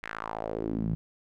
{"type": "tone with band-pass filter sweep", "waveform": "sawtooth", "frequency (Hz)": 54.8, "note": "A1", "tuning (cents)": -6, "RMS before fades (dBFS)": -33, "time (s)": [0.03, 0.95], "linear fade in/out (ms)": 0, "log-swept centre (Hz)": [2000, 150], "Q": 3.1, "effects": []}